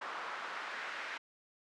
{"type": "noise with band-pass filter sweep", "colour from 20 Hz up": "pink", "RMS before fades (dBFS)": -42, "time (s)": [0.01, 1.18], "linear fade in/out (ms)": 10, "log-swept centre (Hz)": [1200, 1800], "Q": 1.6, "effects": ["high-pass 300 Hz 12 dB/octave", "low-pass 6000 Hz 12 dB/octave"]}